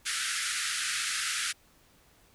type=band-pass noise; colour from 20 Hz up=pink; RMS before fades=-32 dBFS; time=0.05-1.53 s; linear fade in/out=20 ms; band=1300 to 11000 Hz; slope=96 dB/octave; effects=pink hiss -62 dBFS RMS until 2.34 s